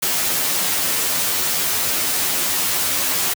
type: noise with comb filter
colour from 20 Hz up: white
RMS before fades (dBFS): -20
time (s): 0.02-3.34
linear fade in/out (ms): 10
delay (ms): 11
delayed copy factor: +0.9
effects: high-pass 100 Hz 12 dB/octave